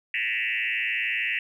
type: tone with frequency modulation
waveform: sine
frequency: 2300 Hz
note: D7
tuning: 37 cents flat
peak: -24 dBFS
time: 0.14-1.39 s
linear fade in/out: 2 ms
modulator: 113 Hz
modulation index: 4.4
effects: 10-bit